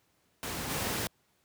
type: noise with level steps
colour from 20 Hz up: pink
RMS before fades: -36 / -32 dBFS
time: 0.43-1.07 s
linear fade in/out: 0 ms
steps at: 0.69 s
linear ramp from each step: 20 ms
effects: pink hiss -71 dBFS RMS until 1.44 s + high-pass 80 Hz 12 dB/octave